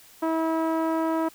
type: tone with low-pass filter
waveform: sawtooth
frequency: 323.5 Hz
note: E4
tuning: 32 cents flat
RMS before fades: -25 dBFS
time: 0.22-1.29 s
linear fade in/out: 10 ms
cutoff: 1100 Hz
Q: 1.6
effects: white hiss -52 dBFS RMS until 1.34 s